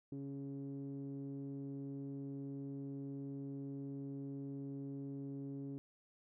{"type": "tone with low-pass filter", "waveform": "sawtooth", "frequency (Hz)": 138.59, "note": "C#3", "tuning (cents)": 0, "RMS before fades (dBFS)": -45, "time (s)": [0.12, 5.78], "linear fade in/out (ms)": 0, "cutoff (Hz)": 330, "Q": 8.6, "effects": []}